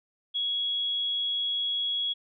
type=tone; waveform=sine; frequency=3335 Hz; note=G#7; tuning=7 cents sharp; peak=-26 dBFS; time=0.34-2.14 s; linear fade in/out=20 ms; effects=none